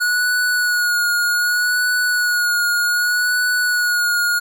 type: tone with vibrato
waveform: square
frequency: 1456 Hz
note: F#6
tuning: 28 cents flat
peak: -16 dBFS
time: 0-4.4 s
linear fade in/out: 20 ms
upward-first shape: sine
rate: 0.65 Hz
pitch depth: 29 cents each way
effects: none